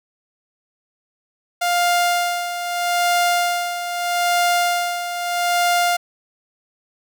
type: tone with tremolo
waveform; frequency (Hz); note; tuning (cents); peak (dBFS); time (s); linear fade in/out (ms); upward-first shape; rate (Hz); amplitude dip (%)
sawtooth; 702; F5; +9; -11; 1.61-5.97; 10; sine; 0.79; 65
effects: none